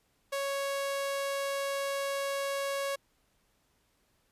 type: tone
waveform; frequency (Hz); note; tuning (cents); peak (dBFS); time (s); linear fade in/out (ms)
sawtooth; 554.4; C#5; 0; -27; 0.32-2.96; 10
effects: pink hiss -72 dBFS RMS until 4.31 s + resampled to 32000 Hz